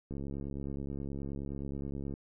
click train, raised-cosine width 3 ms, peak -27 dBFS, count 142, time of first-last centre 0.11-2.139 s, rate 69.5 Hz, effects none

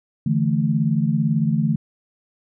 sine chord, D suspended second, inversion none, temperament equal, 146.83 / 164.81 / 220 Hz, D3 / E3 / A3, 0 / 0 / 0 cents, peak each -21 dBFS, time 0.26-1.76 s, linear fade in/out 5 ms, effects none

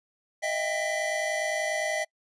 square tone cluster, 624 / 674 / 789 / 1995 Hz, D#5 / E5 / G5 / B6, +5 / +38 / +11 / +17 cents, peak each -31 / -36 / -37 / -32 dBFS, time 0.42-2.05 s, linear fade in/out 20 ms, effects noise-tail reverb RT60 0.1 s tail -26 dB re dry + resampled to 22050 Hz

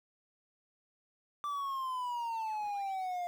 triangle exponential sweep, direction down, 1174.7 to 698.5 Hz, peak -32 dBFS, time 1.44-3.27 s, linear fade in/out 0 ms, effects 10-bit

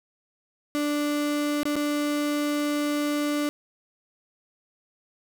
35% pulse tone with dropouts, 293.7 Hz, D4, in tune, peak -22 dBFS, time 0.75-3.49 s, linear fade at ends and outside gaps 0 ms, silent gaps 1.632-1.654 / 1.756-1.764 s, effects none

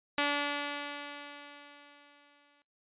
5% pulse tone with exponential decay, 288.7 Hz, D4, 30 cents flat, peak -15 dBFS, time 0.18-2.62 s, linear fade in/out 1 ms, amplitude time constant 530 ms, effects noise-tail reverb RT60 0.2 s tail -23 dB re dry + resampled to 8000 Hz

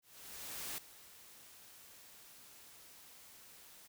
white noise with ADSR envelope, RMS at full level -42 dBFS, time 0.02-3.88 s, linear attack 760 ms, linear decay 4 ms, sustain -16 dB, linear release 20 ms, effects none

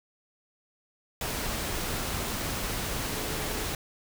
sine tone in noise, 430 Hz, A4, 40 cents flat, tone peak -40 dBFS, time 3.16-3.65 s, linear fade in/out 2 ms, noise pink, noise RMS -32 dBFS, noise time 1.21-3.75 s, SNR -11 dB, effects none

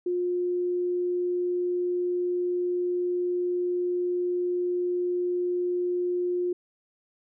sine tone, 356.1 Hz, F4, 34 cents sharp, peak -24 dBFS, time 0.06-6.53 s, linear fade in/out 5 ms, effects none

